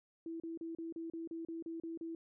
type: tone bursts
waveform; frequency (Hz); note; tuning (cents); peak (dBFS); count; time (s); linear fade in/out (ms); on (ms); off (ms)
sine; 329.6; E4; 0; -40; 11; 0.26-2.15; 2; 140; 35
effects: none